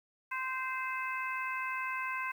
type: harmonic tone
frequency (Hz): 519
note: C5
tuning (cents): -14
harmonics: 2 / 3 / 4 / 5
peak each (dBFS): -37 / -39 / -40 / -41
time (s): 0.31-2.32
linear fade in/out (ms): 10
effects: 10-bit